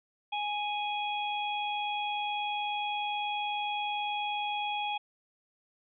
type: harmonic tone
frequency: 830.6 Hz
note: G#5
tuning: in tune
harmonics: 1 / 3 / 4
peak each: -32 / -37 / -38 dBFS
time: 0.32-4.98 s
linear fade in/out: 10 ms
effects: none